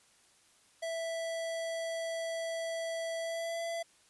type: tone with pitch glide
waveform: square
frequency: 659.3 to 670.8 Hz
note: E5 to E5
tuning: 0 to +30 cents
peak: -35 dBFS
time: 0.82-3.83 s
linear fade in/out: 10 ms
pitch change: +30 cents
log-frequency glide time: 3.19-3.62 s
effects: white hiss -65 dBFS RMS until 4.09 s + resampled to 24000 Hz